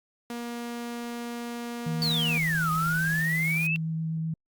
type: tone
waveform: sawtooth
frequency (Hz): 237.4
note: A#3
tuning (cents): +32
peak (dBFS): -29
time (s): 0.3-2.38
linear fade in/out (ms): 2
type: tone with vibrato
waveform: sine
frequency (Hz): 161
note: E3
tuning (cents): -41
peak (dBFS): -27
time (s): 1.86-4.34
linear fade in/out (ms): 5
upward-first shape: triangle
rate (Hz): 8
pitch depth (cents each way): 11
type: exponential two-way sweep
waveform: sine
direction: down then up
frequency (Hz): 4600 to 1225 to 2706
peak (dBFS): -25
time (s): 2.02-3.76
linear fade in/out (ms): 0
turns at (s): 2.71
type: noise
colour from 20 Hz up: white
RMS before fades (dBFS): -40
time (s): 2.02-3.67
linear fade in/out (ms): 5
effects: Opus 48 kbps